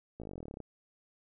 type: slowing click train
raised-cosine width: 2 ms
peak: -30 dBFS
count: 18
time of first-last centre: 0.2-0.603 s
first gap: 17 ms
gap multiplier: 1.04
effects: none